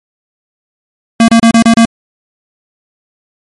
square tone bursts, 229.1 Hz, A#3, 30 cents flat, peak -3 dBFS, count 6, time 1.2-1.852 s, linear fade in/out 2 ms, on 82 ms, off 32 ms, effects MP3 48 kbps

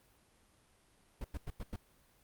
brown noise bursts, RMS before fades -39 dBFS, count 5, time 1.21-1.761 s, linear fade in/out 5 ms, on 35 ms, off 94 ms, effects pink hiss -68 dBFS RMS until 2.23 s + Opus 32 kbps

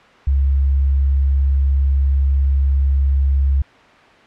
sine tone, 68.5 Hz, C#2, 20 cents flat, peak -12 dBFS, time 0.27-3.62 s, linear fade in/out 5 ms, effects white hiss -45 dBFS RMS until 4.26 s + low-pass 2000 Hz 12 dB/octave

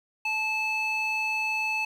square tone with band-pass filter, 871 Hz, A5, 18 cents flat, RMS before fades -28 dBFS, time 0.25-1.85 s, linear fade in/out 5 ms, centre 2300 Hz, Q 4, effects 9-bit

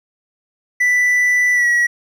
triangle tone with pitch glide, 1979 to 1921.6 Hz, B6 to B6, +3 to -48 cents, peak -10 dBFS, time 0.8-1.87 s, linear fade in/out 10 ms, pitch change -51 cents, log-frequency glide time 1.53-1.67 s, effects none

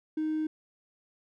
triangle tone with hard clipping, 311.1 Hz, D#4, in tune, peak -28 dBFS, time 0.17-0.47 s, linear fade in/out 5 ms, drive 4 dB, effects none

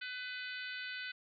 harmonic tone with a mistuned harmonic, 501 Hz, B4, 25 cents sharp, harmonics 3 / 4 / 5 / 6 / 7 / 8 / 9, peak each -43 / -48 / -48 / -50 / -52 / -52 / -54 dBFS, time 0.01-1.12 s, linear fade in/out 10 ms, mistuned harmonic 7, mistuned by +20 cents, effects none

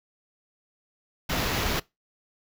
pink noise with sample-and-hold, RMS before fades -27 dBFS, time 1.29-1.8 s, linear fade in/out 10 ms, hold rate 8820 Hz, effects noise-tail reverb RT60 0.2 s tail -22 dB re dry

